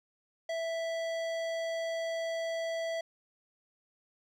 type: tone with hard clipping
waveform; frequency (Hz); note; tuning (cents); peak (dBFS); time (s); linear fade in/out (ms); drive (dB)
sine; 659.3; E5; 0; -34; 0.49-3.01; 5; 15
effects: none